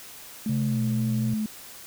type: tone with vibrato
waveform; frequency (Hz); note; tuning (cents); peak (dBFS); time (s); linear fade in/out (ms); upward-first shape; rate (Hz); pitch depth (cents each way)
sine; 216.5; A3; -28; -24; 0.46-1.46; 2; sine; 3.9; 11
type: tone with pitch glide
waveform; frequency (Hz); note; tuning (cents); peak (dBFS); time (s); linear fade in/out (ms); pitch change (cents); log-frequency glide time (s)
sine; 134.8 to 122.9; C#3 to B2; -48 to -8; -24; 0.49-1.34; 5; -160; 0.67-0.79
effects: tanh soft clip ceiling -17 dBFS + white hiss -44 dBFS RMS until 1.86 s